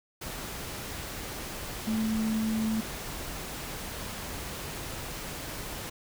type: tone in noise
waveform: sine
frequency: 220 Hz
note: A3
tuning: in tune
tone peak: -26 dBFS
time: 1.87-2.81 s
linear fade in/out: 10 ms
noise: pink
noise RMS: -38 dBFS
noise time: 0.21-5.9 s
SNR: +9 dB
effects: none